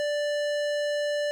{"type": "tone with hard clipping", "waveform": "sine", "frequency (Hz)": 587.3, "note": "D5", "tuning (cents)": 0, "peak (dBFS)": -27, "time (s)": [0, 1.31], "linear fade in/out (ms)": 0, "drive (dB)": 17, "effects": []}